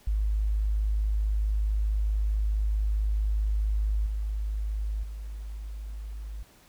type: tone with level steps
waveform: sine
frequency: 52.3 Hz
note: G#1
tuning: 13 cents sharp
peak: -23 / -27 / -34 dBFS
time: 0.07-6.43 s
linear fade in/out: 5 ms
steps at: 4.06 / 5.03 s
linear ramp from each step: 5 ms
effects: pink hiss -58 dBFS RMS until 6.68 s